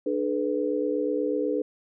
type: tone cluster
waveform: sine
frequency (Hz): 298.1 / 427 / 495.2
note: D4 / G#4 / B4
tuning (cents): +26 / +48 / +5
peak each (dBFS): -28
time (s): 0.06-1.62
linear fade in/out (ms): 5
effects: none